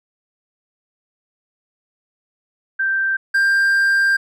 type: tone pair in turn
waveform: sine / triangle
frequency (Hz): 1568 / 1589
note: G6 / G6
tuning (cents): 0 / +23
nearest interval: unison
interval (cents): 23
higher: second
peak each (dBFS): -16 / -11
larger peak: second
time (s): 2.79-3.17 / 3.34-4.17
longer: second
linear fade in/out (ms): 10
effects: none